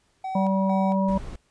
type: tone with tremolo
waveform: triangle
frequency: 760 Hz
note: F#5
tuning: 46 cents sharp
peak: -26 dBFS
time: 0.24-0.95 s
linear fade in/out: 5 ms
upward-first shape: square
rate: 2.2 Hz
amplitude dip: 80%
type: harmonic tone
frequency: 192.8 Hz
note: G3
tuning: 28 cents flat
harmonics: 1 / 3 / 5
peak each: -21 / -27 / -28 dBFS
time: 0.35-1.18 s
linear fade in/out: 5 ms
type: noise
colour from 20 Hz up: brown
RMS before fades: -35 dBFS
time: 1.08-1.36 s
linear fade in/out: 5 ms
effects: pink hiss -66 dBFS RMS until 1.5 s + resampled to 22050 Hz